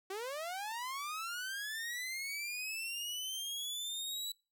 sawtooth linear sweep, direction up, 370 to 3951 Hz, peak -35 dBFS, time 0.1-4.32 s, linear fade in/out 5 ms, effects noise-tail reverb RT60 0.3 s tail -24 dB re dry

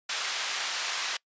white band-pass noise, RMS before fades -32 dBFS, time 0.09-1.17 s, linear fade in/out 5 ms, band 890 to 5000 Hz, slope 12 dB/octave, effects noise-tail reverb RT60 0.1 s tail -24 dB re dry + resampled to 16000 Hz

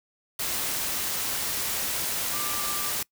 sine tone in noise, 1183 Hz, D6, 12 cents sharp, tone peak -35 dBFS, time 2.33-2.91 s, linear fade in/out 5 ms, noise white, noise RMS -29 dBFS, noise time 0.39-3.03 s, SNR -9 dB, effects noise-tail reverb RT60 0.1 s tail -23 dB re dry

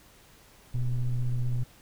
triangle ring-modulated tone, 65.41 Hz, C2, in tune, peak -18 dBFS, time 0.74-1.64 s, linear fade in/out 10 ms, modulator 57.9 Hz, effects tanh soft clip ceiling -19 dBFS + pink hiss -56 dBFS RMS until 1.81 s

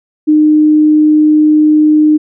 sine tone, 305.1 Hz, D#4, 34 cents flat, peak -4 dBFS, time 0.27-2.18 s, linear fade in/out 20 ms, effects none

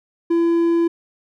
triangle tone, 337 Hz, E4, 38 cents sharp, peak -12 dBFS, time 0.3-0.88 s, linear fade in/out 10 ms, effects none

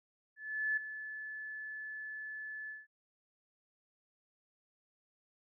sine tone with ADSR envelope, 1731 Hz, A6, 29 cents flat, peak -29 dBFS, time 0.36-2.87 s, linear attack 410 ms, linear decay 8 ms, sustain -12 dB, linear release 180 ms, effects none

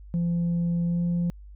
sine tone with pitch glide, 171.5 to 173.29 Hz, F3 to F3, -31 to -13 cents, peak -20 dBFS, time 0.14-1.3 s, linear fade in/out 0 ms, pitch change +18 cents, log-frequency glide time 0.85-1.02 s, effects tanh soft clip ceiling -21 dBFS + added 50 Hz sine -42 dBFS peak until 1.55 s

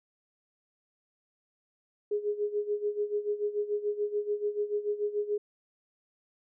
sine tone with tremolo, 415.3 Hz, G#4, in tune, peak -25 dBFS, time 2.11-5.38 s, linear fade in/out 5 ms, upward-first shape sine, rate 6.9 Hz, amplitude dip 80%, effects none

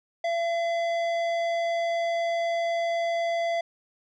triangle tone with tanh clipping, 677 Hz, E5, 46 cents sharp, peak -26 dBFS, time 0.24-3.61 s, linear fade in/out 5 ms, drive 17 dB, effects none

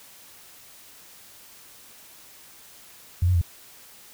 sine tone with pitch steps, 88 / 90.9 / 85.5 Hz, F2 / F#2 / F2, +14 / -30 / -36 cents, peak -17 dBFS, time 3.22-3.415 s, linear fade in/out 5 ms, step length 65 ms, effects white hiss -49 dBFS RMS until 4.13 s

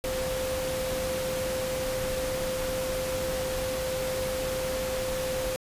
sine tone in noise, 518 Hz, C5, 17 cents flat, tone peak -29 dBFS, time 0.04-5.56 s, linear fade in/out 0 ms, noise pink, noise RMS -34 dBFS, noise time 0.04-5.56 s, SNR +2 dB, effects resampled to 32000 Hz

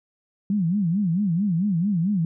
sine tone with vibrato, 185 Hz, F#3, in tune, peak -19 dBFS, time 0.5-2.25 s, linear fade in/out 2 ms, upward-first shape sine, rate 4.5 Hz, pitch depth 230 cents each way, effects none

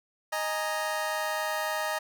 25% pulse chord, D# suspended fourth, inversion none, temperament just, 622.3 / 829.7 / 933.4 Hz, D#5 / G#5 / A#5, 0 / -2 / +2 cents, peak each -28 / -31 / -31 dBFS, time 0.32-1.99 s, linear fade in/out 10 ms, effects none

